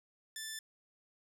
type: tone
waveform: 10% pulse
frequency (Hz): 1760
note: A6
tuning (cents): 0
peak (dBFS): -32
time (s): 0.36-0.59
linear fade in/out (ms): 2
effects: none